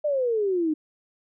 sine exponential sweep, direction down, 611 to 300.1 Hz, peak -21 dBFS, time 0.04-0.74 s, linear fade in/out 10 ms, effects none

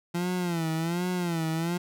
30% pulse tone with vibrato, 170.5 Hz, F3, 41 cents flat, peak -24 dBFS, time 0.14-1.78 s, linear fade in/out 10 ms, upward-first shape sine, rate 1.3 Hz, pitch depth 110 cents each way, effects none

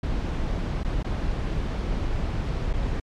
brown noise with dropouts, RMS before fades -26 dBFS, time 0.03-3 s, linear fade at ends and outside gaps 5 ms, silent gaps 0.835-0.846 / 1.029-1.044 / 2.731-2.736 s, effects low-pass 5000 Hz 12 dB/octave + MP3 96 kbps

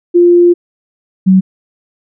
sine tone pair in turn, 349.2 / 188.43 Hz, F4 / F#3, 0 / +32 cents, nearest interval major seventh, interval 1068 cents, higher first, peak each -3 dBFS, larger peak neither, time 0.14-0.54 / 1.26-1.41 s, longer first, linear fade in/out 20 ms, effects none

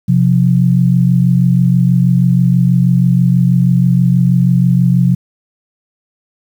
sine tone pair together, 130.28 / 176.5 Hz, C3 / F3, -7 / +19 cents, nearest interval perfect fourth, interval 526 cents, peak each -10 dBFS, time 0.08-5.15 s, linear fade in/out 10 ms, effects 7-bit

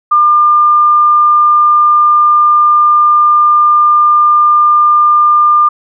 sine tone, 1200 Hz, D6, 37 cents sharp, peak -4 dBFS, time 0.11-5.69 s, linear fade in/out 10 ms, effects none

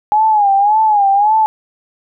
sine tone with vibrato, 830.6 Hz, G#5, in tune, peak -8 dBFS, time 0.12-1.46 s, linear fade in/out 0 ms, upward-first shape sine, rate 1.8 Hz, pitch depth 99 cents each way, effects none

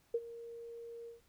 sine tone with ADSR envelope, 466.2 Hz, A#4, in tune, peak -28 dBFS, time 0.14-1.21 s, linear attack 6 ms, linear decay 46 ms, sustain -17 dB, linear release 140 ms, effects pink hiss -71 dBFS RMS until 1.28 s

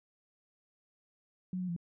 sine tone with pitch steps, 183.6 / 182 / 171.3 Hz, F#3 / F#3 / F3, -13 / -28 / -33 cents, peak -33 dBFS, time 1.53-1.764 s, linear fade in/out 2 ms, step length 78 ms, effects none

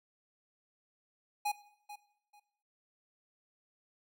square tone with echo, 828 Hz, G#5, 5 cents flat, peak -31 dBFS, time 1.45-1.52 s, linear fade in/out 10 ms, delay 440 ms, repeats 2, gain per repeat -14 dB, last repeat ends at 2.4 s, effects noise-tail reverb RT60 0.7 s tail -17 dB re dry

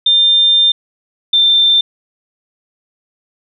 sine tone pair in turn, 3600 / 3575 Hz, A7 / A7, +39 / +27 cents, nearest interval unison, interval 12 cents, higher first, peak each -7 dBFS, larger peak neither, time 0.06-0.72 / 1.33-1.81 s, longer first, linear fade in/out 5 ms, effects none

